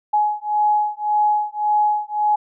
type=beating tone pair; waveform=sine; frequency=840 / 841.8 Hz; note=G#5 / G#5; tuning=+19 / +23 cents; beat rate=1.8 Hz; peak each=-19 dBFS; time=0.13-2.36 s; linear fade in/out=10 ms; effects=none